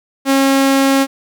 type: tone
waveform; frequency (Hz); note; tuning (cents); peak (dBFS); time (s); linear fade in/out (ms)
sawtooth; 271.7; C#4; -35; -6; 0.25-1.07; 50
effects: none